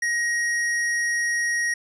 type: tone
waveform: square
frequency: 1885 Hz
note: A#6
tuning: 19 cents sharp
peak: -22 dBFS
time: 0.02-1.74 s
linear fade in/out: 5 ms
effects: resampled to 22050 Hz